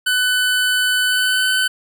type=tone with pitch glide; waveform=25% pulse; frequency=1500 to 1514.8 Hz; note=F#6 to F#6; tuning=+23 to +40 cents; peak=-11 dBFS; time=0.06-1.68 s; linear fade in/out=10 ms; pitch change=+17 cents; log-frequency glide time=1.08-1.5 s; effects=none

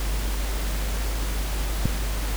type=click; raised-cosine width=5 ms; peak=-8 dBFS; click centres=1.856 s; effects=added 50 Hz sine -24 dBFS peak until 2.36 s + pink hiss -33 dBFS RMS until 2.36 s

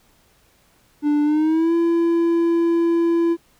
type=tone with pitch glide; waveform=triangle; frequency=294.9 to 336.8 Hz; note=D4 to E4; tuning=+7 to +37 cents; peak=-13 dBFS; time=1.02-3.37 s; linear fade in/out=50 ms; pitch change=+230 cents; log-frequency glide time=1.23-1.74 s; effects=pink hiss -58 dBFS RMS until 3.59 s

